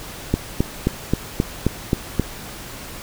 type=click train; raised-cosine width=3 ms; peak=-3 dBFS; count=8; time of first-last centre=0.34-2.197 s; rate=3.77 Hz; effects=pink hiss -35 dBFS RMS until 3.02 s